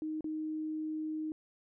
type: tone with dropouts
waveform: sine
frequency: 311.3 Hz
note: D#4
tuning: 1 cent sharp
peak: -34 dBFS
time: 0.02-1.32 s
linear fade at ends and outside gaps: 1 ms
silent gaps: 0.208-0.243 s
effects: none